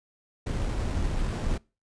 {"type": "noise with sample-and-hold", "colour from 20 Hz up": "brown", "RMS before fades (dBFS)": -28, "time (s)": [0.46, 1.58], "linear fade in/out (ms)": 10, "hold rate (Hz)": 6300, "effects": ["noise-tail reverb RT60 0.3 s tail -24 dB re dry", "resampled to 22050 Hz"]}